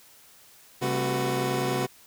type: tone cluster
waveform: 25% pulse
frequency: 132.8 / 195.8 / 224.3 / 368.4 / 499.4 Hz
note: C3 / G3 / A3 / F#4 / B4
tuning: +26 / -2 / +34 / -7 / +19 cents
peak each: -26 / -33 / -32 / -25 / -29 dBFS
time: 0.81-1.87 s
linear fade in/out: 20 ms
effects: white hiss -54 dBFS RMS until 2.06 s